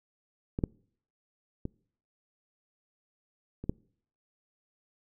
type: clicks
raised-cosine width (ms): 3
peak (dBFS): -19 / -13 / -21 / -26 / -15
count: 5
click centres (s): 0.589 / 0.638 / 1.654 / 3.64 / 3.695
effects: noise-tail reverb RT60 0.6 s tail -26 dB re dry